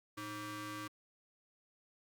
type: ring-modulated tone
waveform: sawtooth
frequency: 422.6 Hz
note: G#4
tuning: 30 cents sharp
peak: -35 dBFS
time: 0.17-0.88 s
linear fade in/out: 10 ms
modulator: 732 Hz
effects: Opus 48 kbps